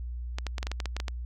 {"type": "clicks", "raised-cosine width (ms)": 0.2, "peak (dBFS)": -16, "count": 11, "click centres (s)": [0.385, 0.467, 0.582, 0.629, 0.669, 0.716, 0.802, 0.857, 0.966, 1.001, 1.082], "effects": ["added 60 Hz sine -33 dBFS peak until 1.25 s"]}